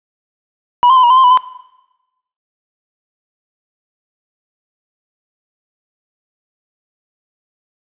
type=tone with pitch steps; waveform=triangle; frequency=975 / 1047 / 1016 / 956 / 1025 / 1049 / 990 / 1019 Hz; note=B5 / C6 / B5 / A#5 / C6 / C6 / B5 / C6; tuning=-23 / +1 / +49 / +43 / -36 / +4 / +4 / -46 cents; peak=-4 dBFS; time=0.83-1.374 s; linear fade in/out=0 ms; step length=68 ms; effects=noise-tail reverb RT60 1.0 s tail -19 dB re dry + resampled to 8000 Hz